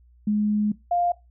sine tone pair in turn, 209.8 / 700.8 Hz, G#3 / F5, +18 / +6 cents, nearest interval octave + major sixth, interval 2088 cents, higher second, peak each -19 dBFS, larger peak neither, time 0.27-0.72 / 0.91-1.12 s, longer first, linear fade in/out 5 ms, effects noise-tail reverb RT60 0.2 s tail -19 dB re dry + added 60 Hz sine -52 dBFS peak until 1.3 s

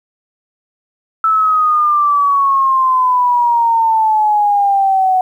sine exponential sweep, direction down, 1318.5 to 740 Hz, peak -9 dBFS, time 1.24-5.21 s, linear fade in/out 2 ms, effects 8-bit

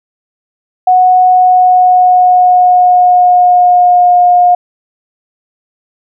sine tone with pitch glide, 735 to 713.7 Hz, F#5 to F5, -12 to +37 cents, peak -3 dBFS, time 0.87-4.55 s, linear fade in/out 5 ms, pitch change -51 cents, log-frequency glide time 1.25-4.17 s, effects none

